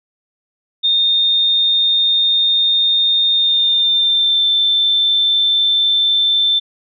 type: tone with pitch glide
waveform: sine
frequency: 3656 to 3548 Hz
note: A#7 to A7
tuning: -34 to +14 cents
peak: -11 dBFS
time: 0.83-6.6 s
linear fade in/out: 20 ms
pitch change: -52 cents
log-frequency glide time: 3.33-4.47 s
effects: none